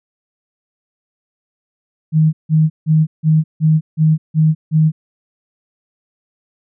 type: tone bursts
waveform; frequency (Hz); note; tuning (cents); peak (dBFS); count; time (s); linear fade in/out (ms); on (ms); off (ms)
sine; 156.8; D#3; +14; -8; 8; 2.12-4.92; 50; 210; 160
effects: none